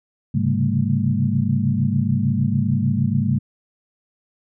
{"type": "tone cluster", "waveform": "sine", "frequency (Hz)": [103.2, 133.4, 140.1, 195.6, 224], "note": ["G#2", "C3", "C#3", "G3", "A3"], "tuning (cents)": [-10, 34, 19, -4, 31], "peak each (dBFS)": -23, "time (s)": [0.34, 3.39], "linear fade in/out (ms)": 10, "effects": []}